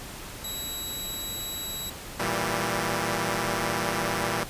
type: tone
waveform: 15% pulse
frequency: 3900 Hz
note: B7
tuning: 23 cents flat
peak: -25 dBFS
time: 0.44-1.9 s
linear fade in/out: 5 ms
type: chord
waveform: 5% pulse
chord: E diminished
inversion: second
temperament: equal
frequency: 116.54 / 164.81 / 196 Hz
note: Bb2 / E3 / G3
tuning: 0 / 0 / 0 cents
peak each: -19 dBFS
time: 2.19-4.44 s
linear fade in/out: 10 ms
effects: pink hiss -40 dBFS RMS until 4.49 s + resampled to 32000 Hz